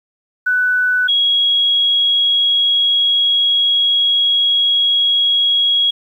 sine tone pair in turn, 1492 / 3312 Hz, F#6 / G#7, +14 / -5 cents, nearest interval octave + major second, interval 1381 cents, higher second, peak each -12 / -11 dBFS, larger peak second, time 0.46-1.08 / 1.08-5.91 s, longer second, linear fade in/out 10 ms, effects 8-bit

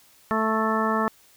harmonic tone, 220 Hz, A3, in tune, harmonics 1 / 2 / 3 / 4 / 5 / 6 / 8, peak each -26 / -29 / -30 / -30 / -27 / -28 / -32 dBFS, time 0.31-1.08 s, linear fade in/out 0 ms, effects white hiss -56 dBFS RMS until 1.36 s

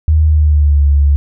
sine tone with pitch glide, 77.78 to 71.32 Hz, D#2 to C#2, 0 to +50 cents, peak -6 dBFS, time 0.08-1.16 s, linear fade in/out 0 ms, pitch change -150 cents, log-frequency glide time 0.24-0.84 s, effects none

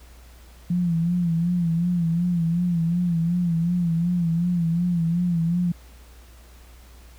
sine tone with vibrato, 171.1 Hz, F3, 35 cents flat, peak -19 dBFS, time 0.7-5.72 s, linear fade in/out 5 ms, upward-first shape sine, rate 2.7 Hz, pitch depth 72 cents each way, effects added 60 Hz sine -45 dBFS peak until 7.18 s + pink hiss -53 dBFS RMS until 7.18 s

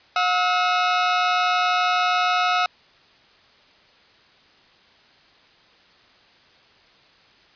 sawtooth tone pair together, 721.1 / 1290 Hz, F#5 / E6, -45 / -38 cents, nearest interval minor seventh, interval 1007 cents, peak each -17 dBFS, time 0.16-2.66 s, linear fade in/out 2 ms, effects white hiss -54 dBFS RMS until 7.55 s + resampled to 11025 Hz

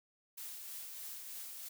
blue noise with tremolo, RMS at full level -45 dBFS, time 0.37-1.69 s, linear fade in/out 10 ms, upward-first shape triangle, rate 3.2 Hz, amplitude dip 35%, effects none

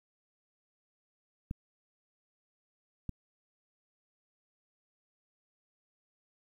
clicks, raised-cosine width 5 ms, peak -23 / -24 dBFS, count 2, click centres 1.511 / 3.093 s, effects 10-bit

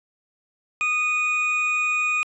triangle tone pair together, 1236 / 2472 Hz, D#6 / D#7, -12 / -12 cents, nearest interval octave, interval 1200 cents, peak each -26 / -19 dBFS, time 0.81-2.23 s, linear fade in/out 0 ms, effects resampled to 22050 Hz

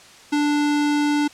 square tone, 293.7 Hz, D4, in tune, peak -18 dBFS, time 0.32-1.28 s, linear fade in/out 10 ms, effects white hiss -46 dBFS RMS until 1.33 s + low-pass 7000 Hz 12 dB/octave

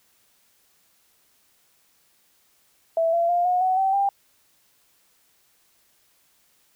sine tone with pitch steps, 659 / 679.9 / 701.4 / 723.6 / 746.6 / 770.2 / 794.6 Hz, E5 / F5 / F5 / F#5 / F#5 / G5 / G5, -1 / -47 / +7 / -39 / +15 / -31 / +23 cents, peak -18 dBFS, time 2.97-4.09 s, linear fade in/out 2 ms, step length 160 ms, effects white hiss -63 dBFS RMS until 6.75 s

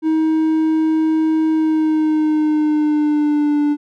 triangle tone with pitch glide, 316.5 to 293.6 Hz, D#4 to D4, +30 to 0 cents, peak -11 dBFS, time 0.02-3.77 s, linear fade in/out 50 ms, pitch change -130 cents, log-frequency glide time 1.51-3.61 s, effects none

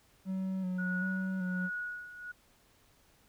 triangle tone with vibrato, 186.2 Hz, F#3, 11 cents sharp, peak -30 dBFS, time 0.25-1.7 s, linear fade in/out 50 ms, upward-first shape square, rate 1.3 Hz, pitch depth 28 cents each way
sine tone with tremolo, 1458 Hz, F#6, 26 cents flat, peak -34 dBFS, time 0.78-2.32 s, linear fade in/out 10 ms, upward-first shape sine, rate 1.3 Hz, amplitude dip 75%
effects pink hiss -66 dBFS RMS until 3.28 s

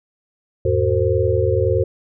sine tone cluster, 84.9 / 106.4 / 373.3 / 454.3 / 524 Hz, F2 / G#2 / F#4 / A#4 / C5, -48 / +42 / +15 / -45 / +2 cents, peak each -21 dBFS, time 0.65-1.84 s, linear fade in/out 5 ms, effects none

